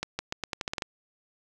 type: accelerating click train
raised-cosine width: 0.2 ms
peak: -13 dBFS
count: 10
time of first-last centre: 0.03-0.822 s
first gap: 160 ms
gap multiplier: 0.84
effects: none